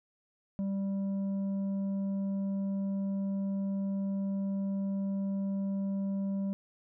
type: tone with tanh clipping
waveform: triangle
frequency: 196 Hz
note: G3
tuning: in tune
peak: -31 dBFS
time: 0.59-6.53 s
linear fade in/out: 0 ms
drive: 10 dB
effects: none